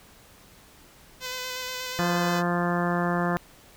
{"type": "tone with vibrato", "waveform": "5% pulse", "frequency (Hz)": 507, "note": "B4", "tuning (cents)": 45, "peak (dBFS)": -20, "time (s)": [1.2, 2.43], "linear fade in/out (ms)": 50, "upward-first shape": "square", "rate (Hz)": 8.3, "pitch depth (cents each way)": 14}
{"type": "harmonic tone", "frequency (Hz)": 174.61, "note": "F3", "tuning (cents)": 0, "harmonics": [1, 2, 3, 4, 5, 6, 7, 8, 9, 10], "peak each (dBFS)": [-26, -31, -33, -31, -37, -33, -35, -37, -38, -35], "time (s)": [1.99, 3.37], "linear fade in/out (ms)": 0}
{"effects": ["pink hiss -53 dBFS RMS until 3.76 s"]}